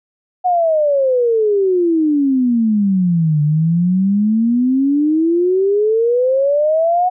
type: exponential two-way sweep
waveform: sine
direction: down then up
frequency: 739 to 146.83 to 739 Hz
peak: -11 dBFS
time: 0.44-7.1 s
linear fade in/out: 20 ms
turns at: 3.42 s
effects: none